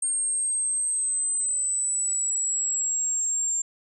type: linear sweep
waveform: sine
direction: down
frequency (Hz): 8570 to 7370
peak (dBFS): -23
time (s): 0.02-3.62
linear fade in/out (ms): 5
effects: none